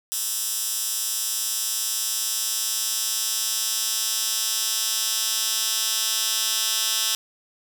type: tone with high-pass filter sweep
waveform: 10% pulse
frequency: 220 Hz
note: A3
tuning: in tune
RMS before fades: -25 dBFS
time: 0.12-7.15 s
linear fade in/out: 0 ms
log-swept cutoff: 7500 to 4100 Hz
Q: 1
effects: none